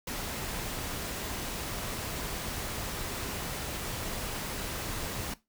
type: noise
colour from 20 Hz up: pink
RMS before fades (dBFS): -36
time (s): 0.07-5.34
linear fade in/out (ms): 5
effects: noise-tail reverb RT60 0.2 s tail -17 dB re dry